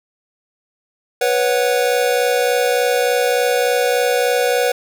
square chord, B suspended second, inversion none, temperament equal with one note detuned, 491 / 554.4 / 740 Hz, B4 / C#5 / F#5, -10 / 0 / 0 cents, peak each -17 / -21 / -22 dBFS, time 1.21-4.72 s, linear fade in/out 5 ms, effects none

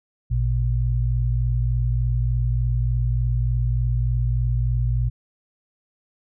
sine tone pair together, 56.63 / 120 Hz, A#1 / B2, -49 / -49 cents, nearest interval octave + minor second, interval 1300 cents, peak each -21 dBFS, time 0.3-5.1 s, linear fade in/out 20 ms, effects none

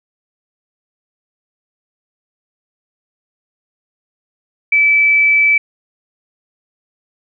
sine tone, 2309 Hz, D7, 30 cents flat, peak -8 dBFS, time 4.72-5.58 s, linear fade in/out 5 ms, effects none

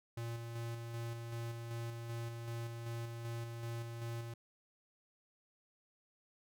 square tone with tremolo, 116.54 Hz, A#2, in tune, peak -40 dBFS, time 0.17-4.34 s, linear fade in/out 5 ms, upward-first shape square, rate 2.6 Hz, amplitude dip 35%, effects none

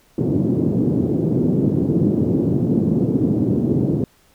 white band-pass noise, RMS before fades -18 dBFS, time 0.18-4.04 s, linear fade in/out 2 ms, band 110 to 330 Hz, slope 24 dB/octave, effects pink hiss -56 dBFS RMS until 4.34 s

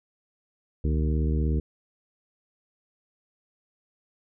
harmonic tone with a mistuned harmonic, 76.6 Hz, D#2, 27 cents flat, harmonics 1 / 2 / 3 / 4 / 5 / 6, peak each -23 / -29 / -33 / -35 / -37 / -39 dBFS, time 0.84-1.6 s, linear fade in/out 5 ms, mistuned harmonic 1, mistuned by -150 cents, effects none

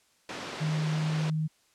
pink band-pass noise, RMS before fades -39 dBFS, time 0.29-1.3 s, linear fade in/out 2 ms, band 230 to 5200 Hz, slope 12 dB/octave
sine tone with pitch glide, 155.56 to 156.46 Hz, D#3 to D#3, 0 to +10 cents, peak -26 dBFS, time 0.6-1.48 s, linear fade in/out 20 ms, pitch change +10 cents, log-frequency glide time 0.95-1.07 s
effects white hiss -66 dBFS RMS until 1.74 s + low-pass 9000 Hz 12 dB/octave

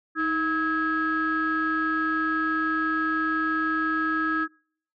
sine tone cluster, 315 / 1285 / 1651 Hz, D#4 / E6 / G#6, +21 / -45 / -11 cents, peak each -26 dBFS, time 0.15-4.48 s, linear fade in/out 50 ms, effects noise-tail reverb RT60 0.6 s tail -26 dB re dry + tanh soft clip ceiling -16 dBFS

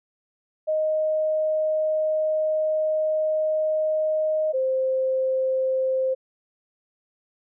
sine tone pair in turn, 622.3 / 523.3 Hz, D#5 / C5, 0 / 0 cents, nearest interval minor third, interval 300 cents, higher first, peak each -20 dBFS, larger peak neither, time 0.67-4.53 / 4.53-6.15 s, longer first, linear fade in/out 20 ms, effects none

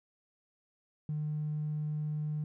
triangle tone with tanh clipping, 151.4 Hz, D#3, 47 cents flat, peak -31 dBFS, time 1.09-2.44 s, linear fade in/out 2 ms, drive 1 dB, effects none

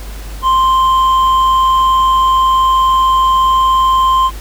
sine tone with hard clipping, 1046.5 Hz, C6, in tune, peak -9 dBFS, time 0.42-4.31 s, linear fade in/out 50 ms, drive 4 dB, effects added 50 Hz sine -24 dBFS peak until 4.4 s + pink hiss -34 dBFS RMS until 4.4 s

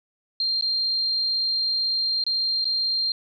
sine tone with dropouts, 4186 Hz, C8, in tune, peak -21 dBFS, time 0.4-3.12 s, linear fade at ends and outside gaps 2 ms, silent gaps 0.611-0.623 / 2.239-2.265 / 2.644-2.653 s, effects none

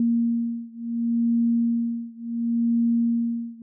sine beating tone pair, 233.1 / 233.8 Hz, A#3 / A#3, 0 / +5 cents, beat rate 0.7 Hz, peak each -23 / -24 dBFS, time 0-3.62 s, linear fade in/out 2 ms, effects none

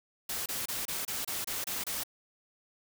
white noise bursts, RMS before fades -35 dBFS, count 9, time 0.29-2.036 s, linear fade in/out 5 ms, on 170 ms, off 27 ms, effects none

